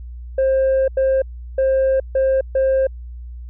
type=tone bursts at uneven times; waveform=sine; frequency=531 Hz; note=C5; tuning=25 cents sharp; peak=-11 dBFS; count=5; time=0.38-0.88 / 0.97-1.22 / 1.58-2 / 2.15-2.41 / 2.55-2.87 s; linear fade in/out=5 ms; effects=tanh soft clip ceiling -12 dBFS + added 60 Hz sine -30 dBFS peak until 3.49 s